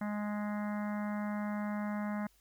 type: harmonic tone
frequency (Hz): 208.3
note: G#3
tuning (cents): +5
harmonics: 1 / 3 / 4 / 5 / 6 / 7 / 8 / 9 / 10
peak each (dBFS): -34 / -44 / -46 / -48 / -50 / -51 / -52 / -53 / -54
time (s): 0.01-2.27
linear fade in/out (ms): 5
effects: added 50 Hz sine -69 dBFS peak until 2.4 s + white hiss -69 dBFS RMS until 2.4 s